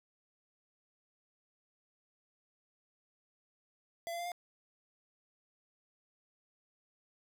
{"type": "tone with pitch steps", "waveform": "square", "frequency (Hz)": [675, 685.2, 695.6, 706.1], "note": ["E5", "F5", "F5", "F5"], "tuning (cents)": [41, -33, -7, 19], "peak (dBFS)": -38, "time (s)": [4.07, 4.318], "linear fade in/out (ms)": 0, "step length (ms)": 62, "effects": []}